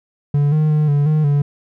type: tone with pitch steps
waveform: triangle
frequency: 144.4 / 153.9 / 151.9 / 144.2 / 153.9 / 143.8 Hz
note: D3 / D#3 / D#3 / D3 / D#3 / D3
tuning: -29 / -19 / -41 / -31 / -19 / -36 cents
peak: -10 dBFS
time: 0.34-1.42 s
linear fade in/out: 5 ms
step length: 180 ms
effects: none